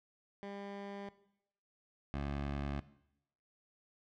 15% pulse tone pair in turn, 200 / 70.71 Hz, G3 / C#2, +35 / +35 cents, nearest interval octave + tritone, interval 1800 cents, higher first, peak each -37 / -30 dBFS, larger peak second, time 0.43-1.09 / 2.14-2.8 s, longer neither, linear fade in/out 0 ms, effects noise-tail reverb RT60 0.8 s tail -17 dB re dry + low-pass 3000 Hz 12 dB/octave

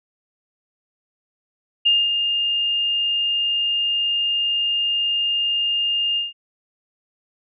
sine tone with ADSR envelope, 2819 Hz, F7, 16 cents sharp, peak -12 dBFS, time 1.85-6.33 s, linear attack 15 ms, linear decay 220 ms, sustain -6 dB, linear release 160 ms, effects none

